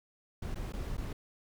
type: noise with dropouts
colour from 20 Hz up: brown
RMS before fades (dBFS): -37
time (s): 0.42-1.13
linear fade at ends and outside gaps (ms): 5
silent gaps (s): 0.546-0.556 / 0.724-0.734 / 0.97-0.978
effects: none

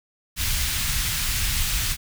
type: band-stop noise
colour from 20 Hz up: pink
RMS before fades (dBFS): -24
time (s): 0.36-1.97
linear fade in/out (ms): 50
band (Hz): 100 to 2100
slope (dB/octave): 12
effects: none

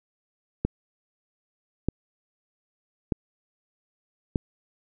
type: click train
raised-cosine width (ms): 3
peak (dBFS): -10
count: 4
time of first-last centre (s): 0.65-4.358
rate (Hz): 0.809
effects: none

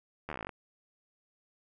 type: slowing click train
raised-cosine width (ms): 0.5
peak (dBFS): -23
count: 13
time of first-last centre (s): 0.29-0.492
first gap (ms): 12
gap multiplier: 1.06
effects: none

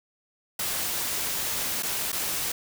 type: noise with dropouts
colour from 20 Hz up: white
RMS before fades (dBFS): -29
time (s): 0.59-2.52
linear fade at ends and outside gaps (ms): 5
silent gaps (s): 1.825-1.831 / 2.119-2.127
effects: none

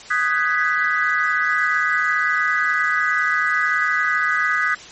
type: chord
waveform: sine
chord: G# minor seventh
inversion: second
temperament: equal with one note detuned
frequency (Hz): 1244.5 / 1503.2 / 1661.2 / 1975.5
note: D#6 / F#6 / G#6 / B6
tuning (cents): 0 / +27 / 0 / 0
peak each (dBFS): -22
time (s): 0.1-4.75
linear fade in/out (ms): 10
effects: white hiss -39 dBFS RMS until 4.91 s + MP3 32 kbps

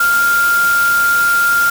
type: tone in noise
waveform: sine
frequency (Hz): 1396.9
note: F6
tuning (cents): 0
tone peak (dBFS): -10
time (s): 0-1.7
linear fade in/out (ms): 5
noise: white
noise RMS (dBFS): -23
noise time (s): 0-1.7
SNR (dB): +10
effects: none

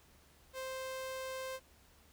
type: tone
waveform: sawtooth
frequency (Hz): 523.3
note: C5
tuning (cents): 0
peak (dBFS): -36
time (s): 0.53-1.6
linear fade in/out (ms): 50
effects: added 72 Hz sine -67 dBFS peak until 2.12 s + pink hiss -65 dBFS RMS until 2.12 s

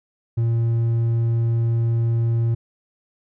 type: tone with hard clipping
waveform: sine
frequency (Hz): 115.7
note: A#2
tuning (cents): -13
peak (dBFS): -18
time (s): 0.37-2.55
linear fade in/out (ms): 10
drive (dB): 3
effects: none

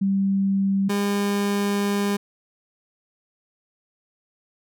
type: tone pair in turn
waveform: sine / 30% pulse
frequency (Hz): 195.4 / 202.2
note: G3 / G#3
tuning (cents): -5 / -46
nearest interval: minor second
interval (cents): 59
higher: second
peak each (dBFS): -18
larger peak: neither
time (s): 0.01-0.89 / 0.89-2.17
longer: second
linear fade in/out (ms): 10
effects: none

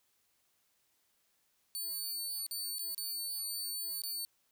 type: tone with dropouts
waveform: 15% pulse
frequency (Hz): 4501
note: C#8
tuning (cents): +26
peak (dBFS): -30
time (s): 1.75-4.25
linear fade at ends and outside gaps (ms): 0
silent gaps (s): 2.465-2.511 / 2.784-2.793 / 2.947-2.979 / 4.019-4.036
effects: white hiss -75 dBFS RMS until 4.51 s

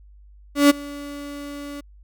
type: tone with ADSR envelope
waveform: 35% pulse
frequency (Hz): 286.5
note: D4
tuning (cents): -43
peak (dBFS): -7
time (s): 0.55-1.81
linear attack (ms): 150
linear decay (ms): 17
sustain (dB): -23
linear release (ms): 11
effects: added 50 Hz sine -45 dBFS peak until 2.03 s

